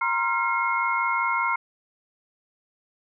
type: tone cluster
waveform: sine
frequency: 943 / 1048 / 1381 / 2157 Hz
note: A#5 / C6 / F6 / C#7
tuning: +20 / +2 / -20 / -48 cents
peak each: -27 dBFS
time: 0.01-1.56 s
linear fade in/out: 5 ms
effects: none